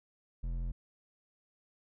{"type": "tone with hard clipping", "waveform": "sine", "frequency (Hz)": 42.74, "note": "F1", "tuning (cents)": -37, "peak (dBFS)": -35, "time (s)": [0.43, 0.72], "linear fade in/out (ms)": 10, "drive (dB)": 9, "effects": []}